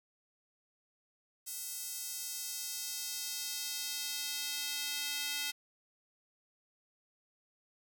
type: tone with high-pass filter sweep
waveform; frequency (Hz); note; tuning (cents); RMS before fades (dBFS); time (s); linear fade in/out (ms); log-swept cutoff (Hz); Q
square; 289.7; D4; -24; -39; 1.46-5.52; 20; 8000 to 2900; 1.1
effects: none

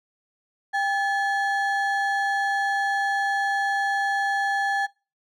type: ring-modulated tone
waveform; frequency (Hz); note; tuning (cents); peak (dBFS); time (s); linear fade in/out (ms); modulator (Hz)
triangle; 1260; D#6; +21; -16; 0.73-4.87; 20; 464
effects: noise-tail reverb RT60 0.3 s tail -22 dB re dry

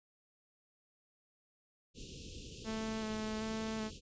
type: band-stop noise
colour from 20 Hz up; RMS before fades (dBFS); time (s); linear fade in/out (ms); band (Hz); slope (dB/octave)
pink; -48; 1.94-4.01; 50; 520 to 2600; 96
type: tone with vibrato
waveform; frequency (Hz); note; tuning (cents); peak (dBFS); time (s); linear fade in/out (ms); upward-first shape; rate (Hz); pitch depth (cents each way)
sawtooth; 218.7; A3; -10; -33; 2.64-3.91; 50; square; 1.3; 14
effects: resampled to 16000 Hz

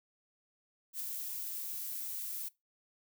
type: noise with ADSR envelope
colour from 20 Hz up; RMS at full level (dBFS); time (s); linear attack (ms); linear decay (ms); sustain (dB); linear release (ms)
violet; -37; 0.93-2.49; 69; 9; -3; 13
effects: noise-tail reverb RT60 0.2 s tail -21 dB re dry

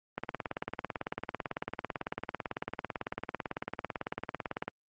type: click train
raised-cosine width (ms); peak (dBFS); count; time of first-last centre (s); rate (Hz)
0.5; -18; 82; 0.18-4.68; 18
effects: high-pass 100 Hz 12 dB/octave + Opus 24 kbps

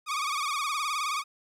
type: tone with vibrato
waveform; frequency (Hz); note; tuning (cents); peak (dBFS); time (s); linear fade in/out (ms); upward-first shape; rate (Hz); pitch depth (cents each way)
sawtooth; 1174.7; D6; 0; -24; 0.06-1.24; 50; sine; 19; 110
effects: low-pass 10000 Hz 12 dB/octave + 11-bit

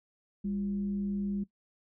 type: tone with frequency modulation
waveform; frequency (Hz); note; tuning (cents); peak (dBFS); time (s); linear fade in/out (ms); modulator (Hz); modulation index
sine; 200.5; G3; +39; -30; 0.44-1.44; 10; 150; 0.32
effects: noise-tail reverb RT60 0.1 s tail -18 dB re dry

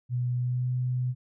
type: tone with pitch glide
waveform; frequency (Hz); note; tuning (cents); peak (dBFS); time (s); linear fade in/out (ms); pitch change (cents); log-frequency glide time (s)
sine; 123.47 to 125.77; B2 to B2; 0 to +32; -25; 0.09-1.15; 50; +32; 0.37-0.69
effects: none

